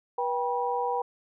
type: tone cluster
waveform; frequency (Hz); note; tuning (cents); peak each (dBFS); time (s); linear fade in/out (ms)
sine; 485.5 / 788 / 969; B4 / G5 / B5; -30 / +9 / -33; -30; 0.18-1.02; 5
effects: none